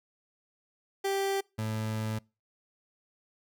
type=tone pair in turn; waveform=30% pulse; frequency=392 / 109.43 Hz; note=G4 / A2; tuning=0 / -9 cents; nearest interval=octave + minor seventh; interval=2209 cents; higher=first; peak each=-25 / -28 dBFS; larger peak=first; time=1.04-1.41 / 1.58-2.19 s; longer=second; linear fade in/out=10 ms; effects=noise-tail reverb RT60 0.3 s tail -26 dB re dry